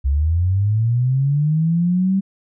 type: linear sweep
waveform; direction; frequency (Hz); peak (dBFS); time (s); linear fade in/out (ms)
sine; up; 65.41 to 196; -14; 0.04-2.21; 20
effects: none